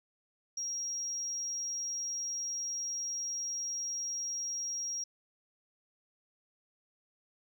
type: tone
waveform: sine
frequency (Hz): 5630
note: F8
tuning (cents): +13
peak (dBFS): -33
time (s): 0.57-5.04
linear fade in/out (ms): 5
effects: tanh soft clip ceiling -29 dBFS